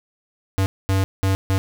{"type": "tone bursts at uneven times", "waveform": "square", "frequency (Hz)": 96.2, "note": "G2", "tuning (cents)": -32, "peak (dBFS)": -17, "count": 4, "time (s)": [[0.58, 0.66], [0.89, 1.04], [1.23, 1.35], [1.5, 1.58]], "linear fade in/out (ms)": 0, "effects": []}